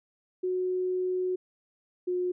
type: tone pair in turn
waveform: sine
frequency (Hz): 367.2 / 360.7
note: F#4 / F#4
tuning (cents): -13 / -44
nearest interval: unison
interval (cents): 31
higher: first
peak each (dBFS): -26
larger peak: neither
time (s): 0.43-1.36 / 2.07-2.32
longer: first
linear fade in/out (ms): 10
effects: none